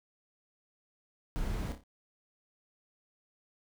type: noise with echo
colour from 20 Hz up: brown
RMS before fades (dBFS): -35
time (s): 1.36-1.72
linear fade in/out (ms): 0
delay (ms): 29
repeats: 4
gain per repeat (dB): -7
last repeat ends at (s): 1.836
effects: none